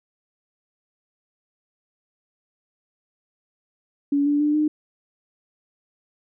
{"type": "tone with pitch steps", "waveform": "sine", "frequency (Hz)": [284.3, 290.6, 297.1, 303.7], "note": ["C#4", "D4", "D4", "D#4"], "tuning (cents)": [44, -18, 20, -42], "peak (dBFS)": -17, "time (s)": [4.12, 4.68], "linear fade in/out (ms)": 5, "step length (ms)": 140, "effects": []}